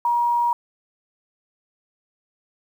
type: tone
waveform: sine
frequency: 952 Hz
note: A#5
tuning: 36 cents sharp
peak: -17 dBFS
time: 0.05-0.53 s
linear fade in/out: 2 ms
effects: 8-bit